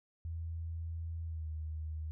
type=tone with pitch glide; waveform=sine; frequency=82.41 to 78.28 Hz; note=E2 to D#2; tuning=0 to +11 cents; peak=-37 dBFS; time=0.25-2.11 s; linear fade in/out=0 ms; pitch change=-89 cents; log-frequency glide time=1.24-1.48 s; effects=none